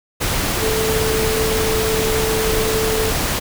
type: tone in noise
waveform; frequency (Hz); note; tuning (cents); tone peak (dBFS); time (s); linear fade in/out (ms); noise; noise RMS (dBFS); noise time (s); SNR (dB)
sine; 440; A4; 0; -19; 0.61-3.11; 20; pink; -20; 0.2-3.4; -2
effects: none